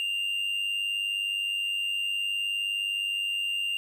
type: tone with amplitude modulation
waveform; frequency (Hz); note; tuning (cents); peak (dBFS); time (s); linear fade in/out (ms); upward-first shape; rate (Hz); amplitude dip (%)
triangle; 2794; F7; 0; -23; 0-3.77; 0; sine; 99.4; 50
effects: none